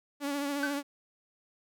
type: tone with vibrato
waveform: sawtooth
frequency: 284 Hz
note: C#4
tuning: 42 cents sharp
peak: -27 dBFS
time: 0.2-0.83 s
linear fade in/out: 50 ms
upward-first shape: triangle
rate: 14 Hz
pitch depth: 45 cents each way
type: tone with exponential decay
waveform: triangle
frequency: 1530 Hz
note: G6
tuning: 42 cents flat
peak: -24 dBFS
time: 0.63-0.8 s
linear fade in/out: 2 ms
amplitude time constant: 35 ms
effects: none

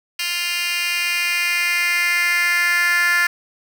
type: tone with high-pass filter sweep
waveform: 10% pulse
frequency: 349.2 Hz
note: F4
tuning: in tune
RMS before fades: -19 dBFS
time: 0.19-3.27 s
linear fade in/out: 5 ms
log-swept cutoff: 3000 to 1700 Hz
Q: 3.5
effects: none

